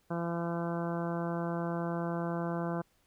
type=harmonic tone; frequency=169.9 Hz; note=F3; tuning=47 cents flat; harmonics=1 / 2 / 3 / 4 / 5 / 6 / 7 / 8 / 9; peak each=-34 / -38 / -40 / -40 / -45 / -44 / -47 / -48 / -48 dBFS; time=0.1-2.82 s; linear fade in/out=10 ms; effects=pink hiss -71 dBFS RMS until 3.06 s